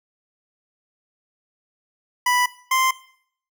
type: tone pair in turn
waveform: 25% pulse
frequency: 987 / 1043.5 Hz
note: B5 / C6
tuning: -1 / -5 cents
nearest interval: minor second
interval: 96 cents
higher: second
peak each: -13 dBFS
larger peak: neither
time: 2.26-2.46 / 2.71-2.91 s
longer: neither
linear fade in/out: 5 ms
effects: noise-tail reverb RT60 0.6 s tail -18 dB re dry